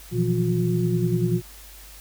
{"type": "tone cluster", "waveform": "sine", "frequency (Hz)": [120.4, 161, 171.6, 181.3, 357.7], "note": ["B2", "E3", "F3", "F#3", "F4"], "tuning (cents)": [-44, -41, -30, -35, 41], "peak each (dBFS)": [-24, -29, -24, -30, -26], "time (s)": [0.11, 1.42], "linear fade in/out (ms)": 50, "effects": ["added 50 Hz sine -45 dBFS peak until 2 s", "white hiss -46 dBFS RMS until 2 s"]}